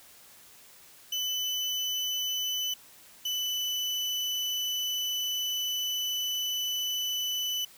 35% pulse tone pair in turn, 3002 / 2991 Hz, F#7 / F#7, +24 / +18 cents, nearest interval unison, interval 6 cents, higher first, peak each -27 dBFS, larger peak neither, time 1.12-2.74 / 3.25-7.65 s, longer second, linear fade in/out 5 ms, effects white hiss -54 dBFS RMS until 7.77 s

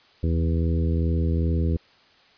harmonic tone with a mistuned harmonic, 82.41 Hz, E2, in tune, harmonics 1 / 2 / 3 / 4 / 5 / 6, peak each -21 / -27 / -31 / -33 / -35 / -37 dBFS, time 0.23-1.77 s, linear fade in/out 5 ms, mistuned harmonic 1, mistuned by -57 cents, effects white hiss -56 dBFS RMS until 2.37 s + resampled to 11025 Hz

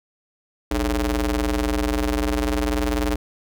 sawtooth ring-modulated tone, 124.1 Hz, B2, 9 cents sharp, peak -13 dBFS, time 0.71-3.16 s, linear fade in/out 5 ms, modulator 176 Hz, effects none

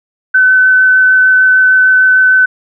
sine tone with vibrato, 1516 Hz, F#6, 42 cents sharp, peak -4 dBFS, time 0.34-2.46 s, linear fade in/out 10 ms, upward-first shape triangle, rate 6.6 Hz, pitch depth 9 cents each way, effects none

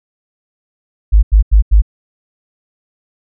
sine tone bursts, 51.7 Hz, G#1, 7 cents flat, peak -3 dBFS, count 4, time 1.12-1.821 s, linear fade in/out 20 ms, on 110 ms, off 87 ms, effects none

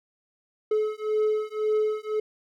triangle beating tone pair, 428.1 / 430 Hz, A4 / A4, -47 / -40 cents, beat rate 1.9 Hz, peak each -24 dBFS, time 0.71-2.2 s, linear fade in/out 5 ms, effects none

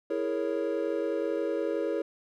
triangle chord, A# half-diminished seventh, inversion second, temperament equal, 329.6 / 415.3 / 466.2 / 554.4 Hz, E4 / G#4 / A#4 / C#5, 0 / 0 / 0 / 0 cents, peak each -31 dBFS, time 0.1-2.02 s, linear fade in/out 5 ms, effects none

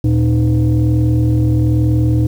sine tone with frequency modulation, 116.54 Hz, A#2, in tune, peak -9 dBFS, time 0.04-2.27 s, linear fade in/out 5 ms, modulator 192 Hz, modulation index 0.9, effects tanh soft clip ceiling -5 dBFS + 7-bit

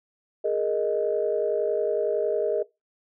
sine chord, Ab suspended second, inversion none, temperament equal, 415.3 / 466.2 / 622.3 Hz, Ab4 / Bb4 / Eb5, 0 / 0 / 0 cents, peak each -26 dBFS, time 0.44-2.63 s, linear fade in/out 10 ms, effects noise-tail reverb RT60 0.2 s tail -20 dB re dry + tanh soft clip ceiling -12 dBFS

